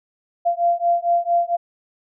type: beating tone pair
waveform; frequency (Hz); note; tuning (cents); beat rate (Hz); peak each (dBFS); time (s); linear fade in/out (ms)
sine; 688 / 692.4; F5 / F5; -26 / -15; 4.4; -19; 0.45-1.57; 20
effects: none